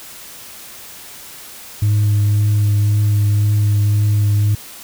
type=tone with vibrato; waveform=sine; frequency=103.83 Hz; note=G#2; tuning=in tune; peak=-9 dBFS; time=1.82-4.55 s; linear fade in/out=5 ms; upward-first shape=triangle; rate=1.9 Hz; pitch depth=16 cents each way; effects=tanh soft clip ceiling -10 dBFS + white hiss -36 dBFS RMS until 4.83 s